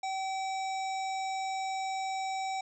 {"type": "harmonic tone with a mistuned harmonic", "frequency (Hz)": 767, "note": "G5", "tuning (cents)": -38, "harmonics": [1, 3, 5, 7, 9, 10], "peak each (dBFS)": [-32, -42, -46, -49, -51, -52], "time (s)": [0.03, 2.61], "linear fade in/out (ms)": 5, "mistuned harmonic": 7, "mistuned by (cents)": 35, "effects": []}